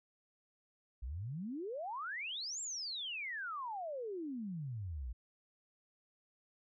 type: exponential two-way sweep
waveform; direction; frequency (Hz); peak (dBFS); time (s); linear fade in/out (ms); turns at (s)
sine; up then down; 55 to 7640 to 55; -39; 1.02-5.13; 10; 2.61
effects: none

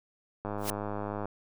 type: click train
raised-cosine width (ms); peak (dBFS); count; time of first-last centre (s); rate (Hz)
1; -21; 84; 0.45-1.256; 103
type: noise with exponential growth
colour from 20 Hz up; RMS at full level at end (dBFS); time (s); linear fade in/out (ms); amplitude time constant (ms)
white; -29; 0.58-0.7; 0; 25
effects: none

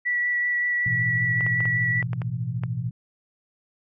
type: tone with vibrato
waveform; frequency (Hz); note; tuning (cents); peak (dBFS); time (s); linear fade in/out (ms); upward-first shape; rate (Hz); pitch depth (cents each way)
sine; 1949; B6; -23; -21; 0.05-2.03; 20; sine; 5.3; 10
type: chord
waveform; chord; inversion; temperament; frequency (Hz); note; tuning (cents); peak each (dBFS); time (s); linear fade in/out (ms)
sine; A suspended second; none; equal with one note detuned; 110 / 123.47 / 167.31; A2 / B2 / E3; 0 / 0 / +26; -32 / -27 / -33; 0.86-2.91; 5
type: clicks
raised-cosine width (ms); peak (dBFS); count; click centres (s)
0.5; -20; 8; 1.408 / 1.465 / 1.605 / 1.655 / 2.027 / 2.132 / 2.218 / 2.636
effects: none

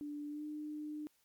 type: tone with pitch glide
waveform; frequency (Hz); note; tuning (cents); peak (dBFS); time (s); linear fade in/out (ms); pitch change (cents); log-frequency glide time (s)
sine; 293.7 to 301.4; D4 to D4; 0 to +45; -40; 0.01-1.07; 0; +45; 0.29-0.43
effects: white hiss -74 dBFS RMS until 1.24 s + MP3 96 kbps

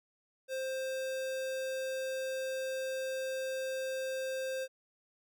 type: tone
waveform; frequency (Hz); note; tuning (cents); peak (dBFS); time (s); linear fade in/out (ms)
square; 525; C5; +6; -35; 0.48-4.68; 50
effects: none

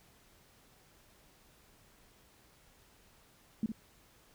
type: tone with echo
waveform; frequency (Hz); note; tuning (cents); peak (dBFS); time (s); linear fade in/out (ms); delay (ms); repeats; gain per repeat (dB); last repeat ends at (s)
sine; 220; A3; 0; -28; 3.63-3.66; 2; 59; 1; -7; 3.719
effects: pink hiss -64 dBFS RMS until 4.34 s

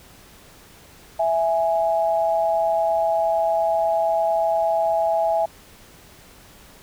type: tone pair together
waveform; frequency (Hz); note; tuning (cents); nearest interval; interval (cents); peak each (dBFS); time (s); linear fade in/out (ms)
sine; 659.3 / 830.7; E5 / G#5; 0 / 0; major third; 400; -19 / -22; 1.19-5.46; 10
effects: pink hiss -48 dBFS RMS until 6.82 s

